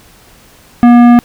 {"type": "tone with tanh clipping", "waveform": "sine", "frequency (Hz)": 240.1, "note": "B3", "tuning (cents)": -49, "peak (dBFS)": -3, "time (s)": [0.83, 1.19], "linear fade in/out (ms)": 0, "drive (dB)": 14, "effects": ["pink hiss -42 dBFS RMS until 1.24 s"]}